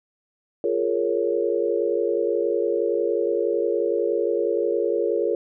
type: chord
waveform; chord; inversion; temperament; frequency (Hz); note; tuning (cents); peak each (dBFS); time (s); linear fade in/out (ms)
sine; Bb minor seventh; second; equal; 349.2 / 415.3 / 466.2 / 554.4; F4 / Ab4 / Bb4 / Db5; 0 / 0 / 0 / 0; -26 / -25 / -24 / -27; 0.64-5.35; 2
effects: none